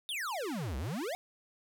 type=exponential two-way sweep; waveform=square; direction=down then up; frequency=3729 to 60.7 to 771 Hz; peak=-35 dBFS; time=0.09-1.15 s; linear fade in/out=0 ms; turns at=0.77 s; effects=none